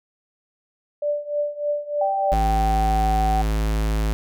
sine tone with tremolo, 587.3 Hz, D5, in tune, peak -18 dBFS, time 1.02-2.34 s, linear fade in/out 5 ms, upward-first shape triangle, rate 3.3 Hz, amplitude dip 90%
sine tone with pitch glide, 782 to 760.2 Hz, G5 to F#5, -4 to +47 cents, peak -20 dBFS, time 2.01-3.42 s, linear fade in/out 5 ms, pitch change -49 cents, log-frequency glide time 2.26-3.14 s
square tone, 53.5 Hz, A1, 48 cents flat, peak -20 dBFS, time 2.32-4.13 s, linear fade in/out 0 ms
effects none

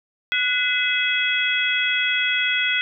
sine tone cluster, 1475 / 2029 / 2558 / 3328 Hz, F#6 / B6 / D#7 / G#7, -6 / +46 / +47 / +3 cents, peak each -24 dBFS, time 0.32-2.81 s, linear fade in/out 0 ms, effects none

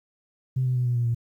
sine tone with pitch steps, 129.4 / 126.88 / 124.42 / 122 / 119.62 / 117.3 Hz, C3 / B2 / B2 / B2 / A#2 / A#2, -19 / +47 / +13 / -21 / +45 / +11 cents, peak -20 dBFS, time 0.56-1.148 s, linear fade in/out 10 ms, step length 98 ms, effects tanh soft clip ceiling -16 dBFS + 10-bit

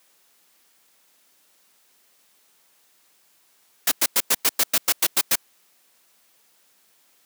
white noise bursts, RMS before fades -18 dBFS, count 11, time 3.87-5.356 s, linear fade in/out 5 ms, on 46 ms, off 98 ms, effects white hiss -61 dBFS RMS until 7.25 s + high-pass 200 Hz 12 dB/octave

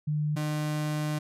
sine / 35% pulse tone pair in turn, 150.4 / 151.45 Hz, D3 / D#3, +42 / -46 cents, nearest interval unison, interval 12 cents, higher second, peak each -25 / -26 dBFS, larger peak first, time 0.07-0.36 / 0.36-1.19 s, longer second, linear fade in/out 10 ms, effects resampled to 32000 Hz

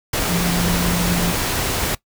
sine tone in noise, 174.61 Hz, F3, in tune, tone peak -19 dBFS, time 0.29-1.32 s, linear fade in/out 5 ms, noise pink, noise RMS -21 dBFS, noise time 0.13-1.95 s, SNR -1 dB, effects noise-tail reverb RT60 0.1 s tail -20 dB re dry

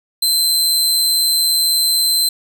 sawtooth tone, 4091 Hz, C8, 40 cents flat, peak -10 dBFS, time 0.22-2.29 s, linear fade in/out 5 ms, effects none

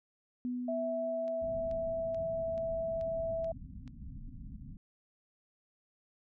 sine tone with exponential decay, 247.4 Hz, B3, 3 cents sharp, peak -32 dBFS, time 0.45-3.12 s, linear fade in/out 0 ms, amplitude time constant 580 ms
sine tone, 657 Hz, E5, 6 cents flat, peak -32 dBFS, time 0.68-3.52 s, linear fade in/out 5 ms
click train, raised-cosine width 0.2 ms, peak -39 dBFS, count 7, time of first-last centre 1.28-3.877 s, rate 2.31 Hz
pink low-pass noise, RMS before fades -46 dBFS, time 1.41-4.77 s, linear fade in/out 5 ms, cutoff 270 Hz, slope 96 dB/octave
effects none

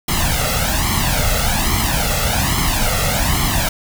pink noise with flanger, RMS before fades -17 dBFS, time 0.08-3.69 s, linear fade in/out 5 ms, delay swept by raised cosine 0.95 to 1.52 ms, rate 1.2 Hz, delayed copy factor +0.8, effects none

